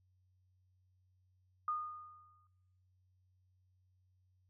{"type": "tone with exponential decay", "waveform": "sine", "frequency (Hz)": 1226, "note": "D#6", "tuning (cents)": -26, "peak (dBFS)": -32, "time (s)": [1.68, 2.47], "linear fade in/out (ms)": 2, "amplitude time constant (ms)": 170, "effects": ["noise-tail reverb RT60 1.0 s tail -24 dB re dry", "added 92 Hz sine -70 dBFS peak until 4.49 s"]}